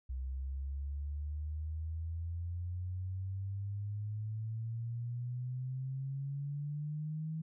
sine exponential sweep, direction up, 63.9 to 160.3 Hz, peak -36 dBFS, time 0.09-7.42 s, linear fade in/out 10 ms, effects none

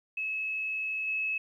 sine tone with level steps, 2586 Hz, E7, 34 cents flat, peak -30 / -28 dBFS, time 0.17-1.38 s, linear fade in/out 5 ms, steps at 1.07 s, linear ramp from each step 10 ms, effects 11-bit

